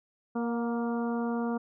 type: harmonic tone with a mistuned harmonic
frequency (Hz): 234.4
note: A#3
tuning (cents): +10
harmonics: 1 / 2 / 3 / 4 / 5 / 6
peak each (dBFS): -29 / -35 / -39 / -41 / -43 / -45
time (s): 0.35-1.58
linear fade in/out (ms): 10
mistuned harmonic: 3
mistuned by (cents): +23
effects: none